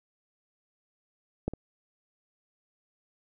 clicks, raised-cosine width 2 ms, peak -15 / -24 dBFS, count 2, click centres 1.48 / 1.536 s, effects none

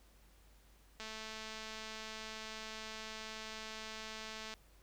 click train, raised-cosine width 0.2 ms, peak -29 dBFS, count 776, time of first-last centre 1-4.539 s, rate 219 Hz, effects added 50 Hz sine -63 dBFS peak until 4.82 s + pink hiss -68 dBFS RMS until 4.82 s

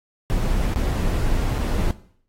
brown noise with dropouts, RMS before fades -21 dBFS, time 0.3-1.91 s, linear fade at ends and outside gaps 0 ms, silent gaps 0.737-0.76 / 1.583-1.588 s, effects noise-tail reverb RT60 0.6 s tail -17 dB re dry + AAC 48 kbps

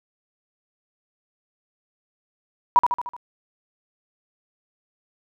sine tone with echo, 970 Hz, B5, 31 cents flat, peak -9 dBFS, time 2.76-2.79 s, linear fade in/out 0 ms, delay 75 ms, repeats 5, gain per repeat -5 dB, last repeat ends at 3.165 s, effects none

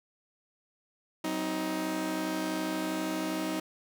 sawtooth chord, C diminished, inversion second, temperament just, 188.37 / 261.6 / 314 Hz, Gb3 / C4 / Eb4, +31 / 0 / +16 cents, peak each -34 / -34 / -28 dBFS, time 1.24-3.6 s, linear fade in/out 5 ms, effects none

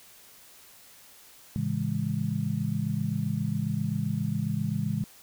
sine chord, A major seventh, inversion none, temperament just, 110 / 137.5 / 165 / 206.2 Hz, A2 / C#3 / E3 / G#3, 0 / -14 / +2 / -12 cents, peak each -33 / -31 / -32 / -31 dBFS, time 1.56-5.04 s, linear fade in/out 0 ms, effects white hiss -53 dBFS RMS until 5.22 s

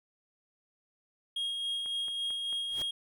triangle tone with tremolo, 3263 Hz, G#7, 31 cents flat, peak -29 dBFS, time 1.36-2.91 s, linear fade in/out 5 ms, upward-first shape sine, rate 3.6 Hz, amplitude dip 30%
click train, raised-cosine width 0.5 ms, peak -36 dBFS, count 4, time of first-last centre 1.86-2.528 s, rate 4.49 Hz
pink noise with exponential growth, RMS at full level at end -40 dBFS, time 2.64-2.82 s, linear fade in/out 0 ms, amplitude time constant 37 ms
effects none

